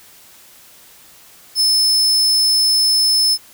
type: tone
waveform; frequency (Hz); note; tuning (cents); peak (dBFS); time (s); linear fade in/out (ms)
40% pulse; 5240; E8; -11; -11; 1.55-3.38; 50
effects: white hiss -45 dBFS RMS until 3.53 s